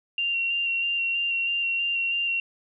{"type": "tone with vibrato", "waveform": "sine", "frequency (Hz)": 2763, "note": "F7", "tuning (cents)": -19, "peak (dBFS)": -23, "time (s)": [0.18, 2.4], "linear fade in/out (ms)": 2, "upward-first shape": "square", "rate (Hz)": 3.1, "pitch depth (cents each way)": 14, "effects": []}